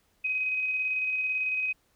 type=tone with tremolo; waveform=sine; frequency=2520 Hz; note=D#7; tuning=21 cents sharp; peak=-25 dBFS; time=0.24-1.73 s; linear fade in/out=10 ms; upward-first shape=square; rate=18 Hz; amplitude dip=25%; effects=pink hiss -69 dBFS RMS until 1.95 s